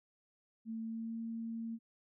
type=tone with pitch glide; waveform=sine; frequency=224.3 to 227.8 Hz; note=A3 to A#3; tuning=+34 to -40 cents; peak=-38 dBFS; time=0.65-1.79 s; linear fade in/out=50 ms; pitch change=+26 cents; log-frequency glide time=0.79-1.17 s; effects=none